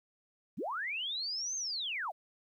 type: linear two-way sweep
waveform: sine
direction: up then down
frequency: 116.54 to 6440 to 561 Hz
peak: -34 dBFS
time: 0.57-2.12 s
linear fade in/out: 20 ms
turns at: 1.56 s
effects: 12-bit